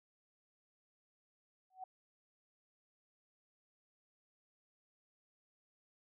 sine tone with exponential growth, 750 Hz, F#5, 23 cents sharp, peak -40 dBFS, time 1.7-1.84 s, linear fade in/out 5 ms, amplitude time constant 30 ms, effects none

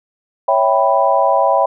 sine chord, C# half-diminished seventh, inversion none, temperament equal with one note detuned, 554.4 / 655.1 / 784 / 987.8 Hz, C#5 / E5 / G5 / B5, 0 / -11 / 0 / 0 cents, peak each -16 dBFS, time 0.48-1.66 s, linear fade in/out 5 ms, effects none

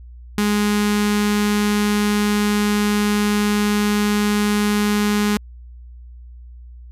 sawtooth tone with notch filter, 207.7 Hz, G#3, in tune, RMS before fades -18 dBFS, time 0.38-5.37 s, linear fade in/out 0 ms, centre 610 Hz, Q 1.3, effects added 60 Hz sine -36 dBFS peak until 6.91 s + resampled to 32000 Hz

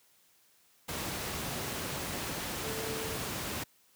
sine tone in noise, 442.5 Hz, A4, 10 cents sharp, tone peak -39 dBFS, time 2.63-3.17 s, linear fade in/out 10 ms, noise pink, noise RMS -36 dBFS, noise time 0.88-3.64 s, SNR -6 dB, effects white hiss -66 dBFS RMS until 3.95 s + high-pass 80 Hz 12 dB/octave

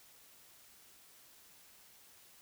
silence, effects white hiss -61 dBFS RMS until 2.41 s

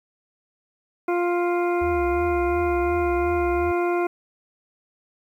harmonic tone, 349.9 Hz, F4, 3 cents sharp, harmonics 1 / 2 / 3 / 4 / 6 / 7, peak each -21 / -27 / -31 / -33 / -37 / -38 dBFS, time 1.08-4.07 s, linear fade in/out 5 ms
sine tone with vibrato, 72 Hz, D2, 34 cents flat, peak -29 dBFS, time 1.81-3.72 s, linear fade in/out 10 ms, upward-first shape triangle, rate 2.8 Hz, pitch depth 250 cents each way
effects 9-bit

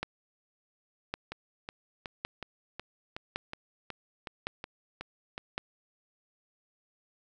two click trains, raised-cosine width 0.3 ms, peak -22 / -16 dBFS, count 12 / 6, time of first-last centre 1.32-5.379 / 0.03-5.579 s, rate 2.71 / 0.901 Hz, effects none

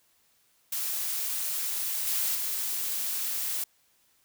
blue noise with level steps, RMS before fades -31 / -28 / -31 dBFS, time 0.72-3.64 s, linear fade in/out 5 ms, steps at 2.07 / 2.35 s, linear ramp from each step 2 ms, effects white hiss -67 dBFS RMS until 4.24 s

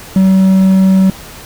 triangle tone, 190.2 Hz, F#3, 48 cents sharp, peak -3 dBFS, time 0.16-1.1 s, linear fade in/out 2 ms, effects pink hiss -32 dBFS RMS until 1.45 s

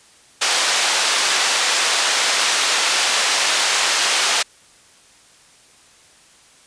white band-pass noise, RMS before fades -18 dBFS, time 0.41-4.43 s, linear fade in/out 10 ms, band 610 to 5600 Hz, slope 12 dB/octave, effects white hiss -50 dBFS RMS until 6.66 s + resampled to 22050 Hz

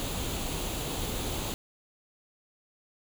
pink noise with comb filter, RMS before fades -33 dBFS, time 0-1.54 s, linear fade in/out 0 ms, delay 0.28 ms, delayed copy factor +0.5, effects none

